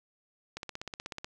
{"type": "click train", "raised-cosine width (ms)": 0.2, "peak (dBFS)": -21, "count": 12, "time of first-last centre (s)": [0.57, 1.245], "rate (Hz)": 16.3, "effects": []}